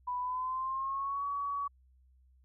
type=tone with pitch glide; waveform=sine; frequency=990 to 1130.7 Hz; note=B5 to C#6; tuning=+4 to +34 cents; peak=-32 dBFS; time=0.07-1.68 s; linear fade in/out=10 ms; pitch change=+230 cents; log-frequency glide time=0.19-1.24 s; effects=added 64 Hz sine -61 dBFS peak until 2.44 s